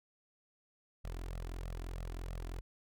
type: tone with flanger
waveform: sawtooth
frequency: 43 Hz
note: F1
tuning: 26 cents flat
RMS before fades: -42 dBFS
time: 1.04-2.61 s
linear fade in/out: 10 ms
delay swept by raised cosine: 1.5 to 3 ms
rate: 3.1 Hz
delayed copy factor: +0.75
effects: none